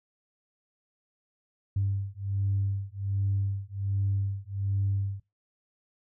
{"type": "beating tone pair", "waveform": "sine", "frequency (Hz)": [98.1, 99.4], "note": ["G2", "G2"], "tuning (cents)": [2, 25], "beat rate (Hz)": 1.3, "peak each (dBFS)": -29, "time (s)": [1.76, 5.2], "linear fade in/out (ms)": 5, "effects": ["noise-tail reverb RT60 0.2 s tail -19 dB re dry", "tanh soft clip ceiling -19 dBFS"]}